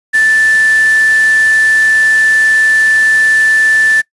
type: tone in noise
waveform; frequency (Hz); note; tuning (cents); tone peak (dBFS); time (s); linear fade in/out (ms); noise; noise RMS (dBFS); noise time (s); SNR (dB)
sine; 1760; A6; 0; -6; 0.13-4.02; 20; white; -24; 0.13-4.02; +15
effects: noise-tail reverb RT60 0.1 s tail -22 dB re dry + resampled to 24000 Hz